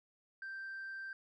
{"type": "tone", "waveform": "sine", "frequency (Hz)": 1568, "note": "G6", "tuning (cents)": 0, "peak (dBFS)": -40, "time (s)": [0.42, 1.13], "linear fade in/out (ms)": 2, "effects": ["tanh soft clip ceiling -40 dBFS"]}